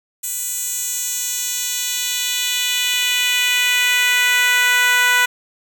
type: tone with high-pass filter sweep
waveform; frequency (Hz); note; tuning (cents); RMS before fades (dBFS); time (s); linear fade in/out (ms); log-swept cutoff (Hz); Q
10% pulse; 493.9; B4; 0; -18; 0.23-5.26; 10; 8500 to 1300; 1.5
effects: none